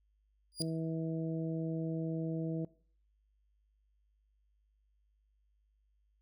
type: tone with exponential growth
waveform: 30% pulse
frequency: 4848 Hz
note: D#8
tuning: 46 cents flat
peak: -27 dBFS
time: 0.52-0.62 s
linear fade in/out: 0 ms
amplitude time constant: 20 ms
type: harmonic tone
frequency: 161.9 Hz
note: E3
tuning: 31 cents flat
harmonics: 1 / 2 / 3 / 4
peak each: -36 / -38 / -44 / -47 dBFS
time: 0.6-2.65 s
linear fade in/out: 2 ms
effects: noise-tail reverb RT60 0.5 s tail -21 dB re dry + added 51 Hz sine -70 dBFS peak until 6.21 s